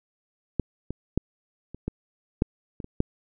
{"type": "clicks", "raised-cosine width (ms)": 3, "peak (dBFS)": [-10, -18, -9, -25, -15, -7, -22, -25, -8], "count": 9, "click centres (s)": [0.597, 0.906, 1.176, 1.746, 1.88, 2.421, 2.802, 2.844, 3.004], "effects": []}